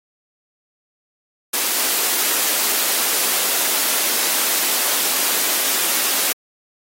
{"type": "high-pass noise", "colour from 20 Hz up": "white", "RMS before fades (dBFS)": -19, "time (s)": [1.53, 6.33], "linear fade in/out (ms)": 10, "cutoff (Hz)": 240, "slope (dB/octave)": 24, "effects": ["AAC 48 kbps"]}